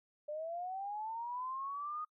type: linear sweep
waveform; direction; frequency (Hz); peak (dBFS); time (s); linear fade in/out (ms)
sine; up; 587.3 to 1244.5; -38; 0.28-2.05; 10
effects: noise-tail reverb RT60 0.1 s tail -23 dB re dry